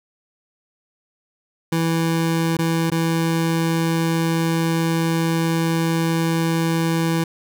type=tone with dropouts; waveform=25% pulse; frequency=164.6 Hz; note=E3; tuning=2 cents flat; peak=-14 dBFS; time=1.72-7.24 s; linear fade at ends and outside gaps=5 ms; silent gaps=2.57-2.588 / 2.901-2.917 s; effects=none